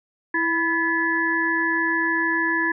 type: harmonic tone with a mistuned harmonic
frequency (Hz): 329.6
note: E4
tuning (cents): 0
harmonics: 1 / 3 / 5 / 6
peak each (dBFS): -26 / -27 / -21 / -31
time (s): 0.34-2.72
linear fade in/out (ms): 5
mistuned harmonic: 5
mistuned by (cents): +72
effects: none